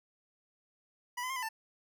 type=tone with pitch steps; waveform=25% pulse; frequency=979 / 1017 / 1062 / 1002 / 889 Hz; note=B5 / C6 / C6 / B5 / A5; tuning=-15 / -50 / +25 / +25 / +18 cents; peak=-31 dBFS; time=1.17-1.49 s; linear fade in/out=10 ms; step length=64 ms; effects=none